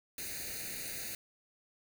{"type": "noise with comb filter", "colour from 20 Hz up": "white", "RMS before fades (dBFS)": -41, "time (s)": [0.18, 1.15], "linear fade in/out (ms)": 2, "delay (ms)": 0.46, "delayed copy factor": 1, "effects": []}